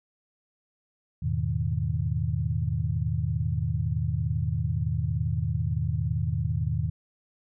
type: chord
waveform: sine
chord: E major seventh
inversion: none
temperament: equal with one note detuned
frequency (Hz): 82.41 / 105.7 / 123.47 / 155.56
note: E2 / G#2 / B2 / D#3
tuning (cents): 0 / +31 / 0 / 0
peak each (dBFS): -30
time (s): 1.22-6.9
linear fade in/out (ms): 10
effects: none